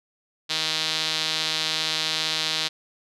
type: tone with band-pass filter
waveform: sawtooth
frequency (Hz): 157.6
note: D#3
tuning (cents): +23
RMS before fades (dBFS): -26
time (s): 0.49-2.69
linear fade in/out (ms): 20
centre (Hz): 4000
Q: 2.8
effects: resampled to 32000 Hz